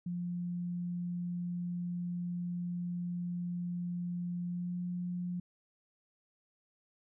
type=tone with pitch glide; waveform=sine; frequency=175.6 to 177.54 Hz; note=F3 to F3; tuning=+10 to +29 cents; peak=-34 dBFS; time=0.06-5.4 s; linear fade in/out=5 ms; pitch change=+19 cents; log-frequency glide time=4.47-4.77 s; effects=none